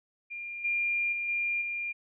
sine tone with level steps, 2400 Hz, D7, 37 cents sharp, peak -36 / -26 / -30 / -27 / -31 dBFS, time 0.3-1.93 s, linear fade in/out 20 ms, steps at 0.64 / 1.12 / 1.28 / 1.61 s, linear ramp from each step 10 ms, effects none

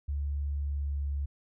sine tone with pitch glide, 71.5 to 70.8 Hz, D2 to C#2, -46 to +37 cents, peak -29 dBFS, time 0.08-1.26 s, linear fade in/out 10 ms, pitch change -17 cents, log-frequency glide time 0.63-1.06 s, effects none

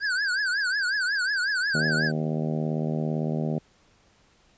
square tone with vibrato, 1568 Hz, G6, in tune, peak -24 dBFS, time 0-2.12 s, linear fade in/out 50 ms, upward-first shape triangle, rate 5.5 Hz, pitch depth 170 cents each way
harmonic tone, 77.78 Hz, D#2, in tune, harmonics 2 / 3 / 4 / 5 / 6 / 7 / 8 / 9 / 10, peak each -27 / -30 / -38 / -35 / -39 / -38 / -38 / -43 / -46 dBFS, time 1.74-3.59 s, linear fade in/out 10 ms
effects pink hiss -61 dBFS RMS until 4.57 s + resampled to 16000 Hz

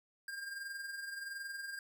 square tone with amplitude modulation, 1605 Hz, G6, 40 cents sharp, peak -40 dBFS, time 0.28-1.79 s, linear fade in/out 2 ms, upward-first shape sine, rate 21.4 Hz, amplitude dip 50%, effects none

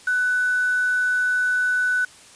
sine tone with quantisation, 1493 Hz, F#6, 15 cents sharp, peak -18 dBFS, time 0.07-2.05 s, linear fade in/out 5 ms, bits 6, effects white hiss -47 dBFS RMS until 2.35 s + resampled to 22050 Hz

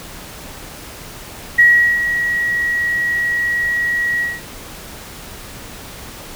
sine tone with ADSR envelope, 1912 Hz, A#6, 43 cents sharp, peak -5 dBFS, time 1.58-4.41 s, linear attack 13 ms, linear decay 390 ms, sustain -10 dB, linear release 200 ms, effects pink hiss -34 dBFS RMS until 6.35 s

